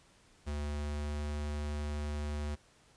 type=tone with pitch glide; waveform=square; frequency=73.42 to 74.02 Hz; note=D2 to D2; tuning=0 to +14 cents; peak=-35 dBFS; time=0.46-2.56 s; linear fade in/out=20 ms; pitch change=+14 cents; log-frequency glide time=0.61-1.25 s; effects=pink hiss -64 dBFS RMS until 2.96 s + resampled to 22050 Hz